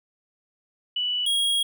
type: tone pair in turn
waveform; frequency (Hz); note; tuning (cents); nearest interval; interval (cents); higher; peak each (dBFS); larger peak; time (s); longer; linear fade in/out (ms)
sine / square; 2960 / 3288; F#7 / G#7; 0 / -18; major second; 182; second; -23 / -21; second; 0.96-1.26 / 1.26-1.63; second; 5
effects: none